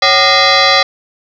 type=tone with frequency modulation; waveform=sine; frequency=1416 Hz; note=F6; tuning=23 cents sharp; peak=-6 dBFS; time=0.02-0.83 s; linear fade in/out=5 ms; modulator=656 Hz; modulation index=5.2; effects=8-bit